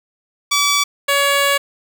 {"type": "tone pair in turn", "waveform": "10% pulse", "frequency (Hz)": [1148, 562.8], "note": ["D6", "C#5"], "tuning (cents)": [-40, 26], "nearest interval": "octave", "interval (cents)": 1234, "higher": "first", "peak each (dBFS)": -5, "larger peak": "neither", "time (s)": [[0.51, 0.84], [1.08, 1.58]], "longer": "second", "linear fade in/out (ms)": 10, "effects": []}